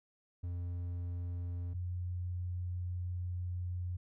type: tone pair in turn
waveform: triangle / sine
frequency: 87.8 / 89.39 Hz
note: F2 / F2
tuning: +10 / +41 cents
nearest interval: unison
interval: 31 cents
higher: second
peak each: -34 / -35 dBFS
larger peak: first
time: 0.43-1.74 / 1.74-3.97 s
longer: second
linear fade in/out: 10 ms
effects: none